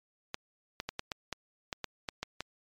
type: clicks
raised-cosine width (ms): 0.2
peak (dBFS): -17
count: 11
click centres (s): 0.344 / 0.801 / 0.89 / 0.994 / 1.118 / 1.327 / 1.728 / 1.843 / 2.088 / 2.23 / 2.406
effects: MP3 96 kbps